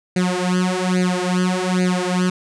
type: tone with flanger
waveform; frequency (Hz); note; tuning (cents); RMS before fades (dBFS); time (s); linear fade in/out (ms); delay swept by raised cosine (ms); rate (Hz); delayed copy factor
sawtooth; 182.2; F#3; -26; -19; 0.16-2.3; 5; 0.45 to 4.85; 1.2; +0.95
effects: resampled to 22050 Hz